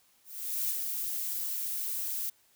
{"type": "noise with ADSR envelope", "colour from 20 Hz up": "violet", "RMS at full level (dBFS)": -30, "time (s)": [0.24, 2.3], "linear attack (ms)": 450, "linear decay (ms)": 50, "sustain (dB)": -4, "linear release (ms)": 8, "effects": ["white hiss -66 dBFS RMS until 2.55 s"]}